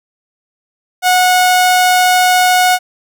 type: tone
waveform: sawtooth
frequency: 731 Hz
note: F#5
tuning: 21 cents flat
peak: -4 dBFS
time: 1.02-2.79 s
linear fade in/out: 50 ms
effects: none